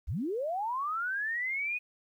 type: linear sweep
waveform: sine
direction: up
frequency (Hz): 43.65 to 2508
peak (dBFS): -30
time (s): 0.07-1.79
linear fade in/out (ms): 20
effects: 11-bit

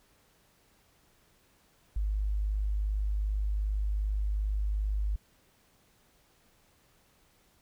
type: tone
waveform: sine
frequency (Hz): 51.3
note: G#1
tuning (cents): -21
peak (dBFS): -27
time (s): 1.96-5.16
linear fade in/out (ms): 5
effects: pink hiss -66 dBFS RMS until 7.61 s

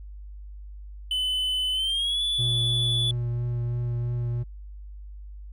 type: tone with pitch glide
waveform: triangle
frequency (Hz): 3019 to 3448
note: F#7 to A7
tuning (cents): +34 to -36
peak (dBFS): -22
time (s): 1.11-3.11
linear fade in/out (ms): 2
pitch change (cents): +230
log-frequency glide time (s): 1.73-2.22
type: tone with vibrato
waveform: triangle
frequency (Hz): 120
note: B2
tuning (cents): -49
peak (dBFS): -23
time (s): 2.38-4.44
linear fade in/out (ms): 20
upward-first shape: triangle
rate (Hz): 3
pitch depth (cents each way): 15
effects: added 50 Hz sine -38 dBFS peak until 5.52 s

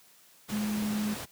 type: tone in noise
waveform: sine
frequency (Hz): 211.2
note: G#3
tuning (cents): +29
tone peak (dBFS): -28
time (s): 0.51-1.15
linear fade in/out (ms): 20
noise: pink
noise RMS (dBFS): -38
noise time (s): 0.48-1.26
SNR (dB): +7
effects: white hiss -59 dBFS RMS until 1.31 s + high-pass 100 Hz 12 dB/octave

